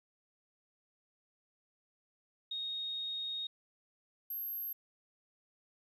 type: tone pair in turn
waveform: sine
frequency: 3729 / 12543 Hz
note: A#7 / G9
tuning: 0 / 0 cents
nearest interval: octave + major sixth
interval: 2100 cents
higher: second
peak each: -36 / -37 dBFS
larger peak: first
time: 2.51-3.47 / 4.3-4.73 s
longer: first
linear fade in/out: 5 ms
effects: 12-bit